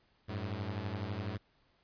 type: beating tone pair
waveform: sawtooth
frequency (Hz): 95.1 / 107.1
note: F#2 / A2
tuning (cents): +48 / -46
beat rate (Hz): 12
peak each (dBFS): -35 / -35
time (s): 0.28-1.38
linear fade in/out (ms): 20
effects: pink hiss -71 dBFS RMS until 1.83 s + resampled to 11025 Hz